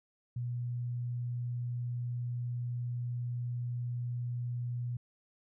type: tone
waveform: sine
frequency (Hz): 121.5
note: B2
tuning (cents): -28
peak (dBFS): -33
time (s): 0.36-4.97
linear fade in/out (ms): 5
effects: none